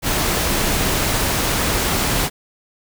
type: noise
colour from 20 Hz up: pink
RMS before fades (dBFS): -19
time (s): 0.02-2.3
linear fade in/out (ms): 50
effects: none